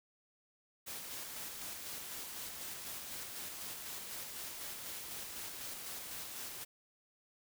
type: noise with tremolo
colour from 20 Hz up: white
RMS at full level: -44 dBFS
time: 0.86-6.65 s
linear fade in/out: 20 ms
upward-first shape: square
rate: 4 Hz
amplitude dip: 25%
effects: none